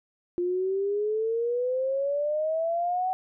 sine exponential sweep, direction up, 349.2 to 756 Hz, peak -24 dBFS, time 0.38-3.13 s, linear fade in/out 0 ms, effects none

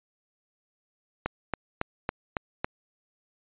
click train, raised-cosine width 0.5 ms, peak -12 dBFS, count 6, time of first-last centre 1.26-2.645 s, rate 3.61 Hz, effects resampled to 8000 Hz

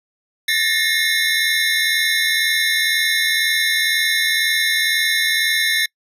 square tone cluster, 1761 / 1843 / 2149 / 3592 / 3950 Hz, A6 / A#6 / C7 / A7 / B7, +1 / -20 / +46 / +35 / 0 cents, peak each -23 dBFS, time 0.48-5.86 s, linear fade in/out 5 ms, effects noise-tail reverb RT60 0.1 s tail -26 dB re dry + resampled to 32000 Hz

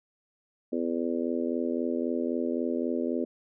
harmonic tone, 83.8 Hz, E2, 29 cents sharp, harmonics 3 / 4 / 5 / 6 / 7, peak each -30 / -32 / -34 / -36 / -37 dBFS, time 0.72-3.25 s, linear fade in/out 10 ms, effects none

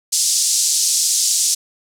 pink band-pass noise, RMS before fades -17 dBFS, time 0.12-1.55 s, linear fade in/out 10 ms, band 5200 to 9000 Hz, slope 24 dB/octave, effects none

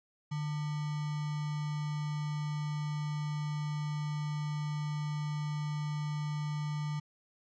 sine tone with sample-and-hold, 150 Hz, D3, 37 cents sharp, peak -32 dBFS, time 0.31-7 s, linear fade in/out 10 ms, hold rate 1050 Hz, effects resampled to 16000 Hz

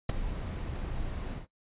brown noise with ADSR envelope, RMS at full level -18 dBFS, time 0.09-1.47 s, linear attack 7 ms, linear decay 5 ms, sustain -17 dB, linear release 120 ms, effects noise-tail reverb RT60 0.1 s tail -18 dB re dry + resampled to 8000 Hz

